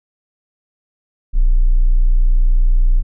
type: tone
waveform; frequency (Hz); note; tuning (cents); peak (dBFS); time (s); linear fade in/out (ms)
triangle; 30.06; B0; -46; -4; 1.33-3.03; 50
effects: tanh soft clip ceiling -6 dBFS